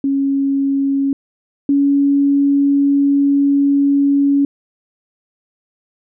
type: tone pair in turn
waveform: sine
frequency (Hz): 275.5 / 281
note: C#4 / C#4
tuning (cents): -11 / +24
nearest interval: unison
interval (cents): 35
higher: second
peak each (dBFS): -13 / -10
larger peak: second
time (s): 0.04-1.13 / 1.69-4.45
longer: second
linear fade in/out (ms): 2
effects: none